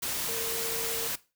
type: tone in noise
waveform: sine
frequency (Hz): 457.2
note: A#4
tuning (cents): -34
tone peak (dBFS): -36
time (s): 0.28-1.08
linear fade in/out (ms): 10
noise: white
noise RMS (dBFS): -32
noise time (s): 0.02-1.16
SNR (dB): -7
effects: noise-tail reverb RT60 0.3 s tail -19 dB re dry